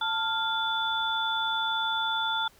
sine tone cluster, 890 / 1397 / 3479 Hz, A5 / F6 / A7, +20 / 0 / -20 cents, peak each -30 dBFS, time 0.01-2.48 s, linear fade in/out 5 ms, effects pink hiss -58 dBFS RMS until 2.59 s

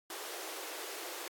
pink high-pass noise, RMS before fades -43 dBFS, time 0.1-1.28 s, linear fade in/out 2 ms, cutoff 320 Hz, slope 96 dB/octave, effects AAC 64 kbps

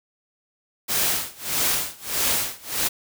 white noise with tremolo, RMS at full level -21 dBFS, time 0.88-2.89 s, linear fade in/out 20 ms, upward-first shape sine, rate 1.6 Hz, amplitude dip 95%, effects none

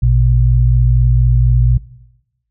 sine tone pair together, 57.34 / 121.5 Hz, A#1 / B2, -28 / -28 cents, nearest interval octave + minor second, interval 1300 cents, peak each -11 dBFS, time 0.02-1.78 s, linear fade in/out 10 ms, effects noise-tail reverb RT60 1.0 s tail -19 dB re dry

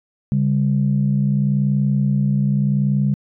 sine tone pair together, 140 / 200.8 Hz, C#3 / G3, +18 / +42 cents, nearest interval tritone, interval 624 cents, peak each -16 / -18 dBFS, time 0.32-3.14 s, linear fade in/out 0 ms, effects tanh soft clip ceiling -7 dBFS

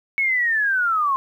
sine linear sweep, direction down, 2217 to 1046.5 Hz, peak -17 dBFS, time 0.18-1.16 s, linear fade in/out 0 ms, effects 9-bit

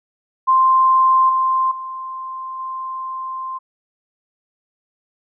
sine tone with level steps, 1046.5 Hz, C6, in tune, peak -10 / -14 / -26 / -24 dBFS, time 0.47-3.59 s, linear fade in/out 20 ms, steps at 1.29 / 1.71 / 2.59 s, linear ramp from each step 5 ms, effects none

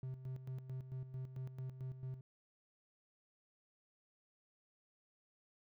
triangle tone with tremolo, 130 Hz, C3, 11 cents flat, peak -39 dBFS, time 0.03-2.21 s, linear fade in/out 2 ms, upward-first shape square, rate 4.5 Hz, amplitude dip 65%, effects none

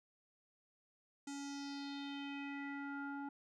square tone with low-pass filter sweep, 281.2 Hz, C#4, 25 cents sharp, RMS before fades -45 dBFS, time 1.27-3.29 s, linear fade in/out 5 ms, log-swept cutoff 7500 to 1100 Hz, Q 3.9, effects none

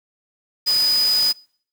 sine tone in noise, 4976 Hz, D#8, 1 cent flat, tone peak -15 dBFS, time 0.66-1.33 s, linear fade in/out 20 ms, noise white, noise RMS -29 dBFS, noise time 0.66-1.33 s, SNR +11 dB, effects noise-tail reverb RT60 0.6 s tail -26 dB re dry

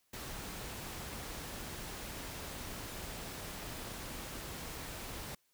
pink noise, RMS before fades -44 dBFS, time 0.13-5.35 s, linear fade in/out 5 ms, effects white hiss -75 dBFS RMS until 5.53 s

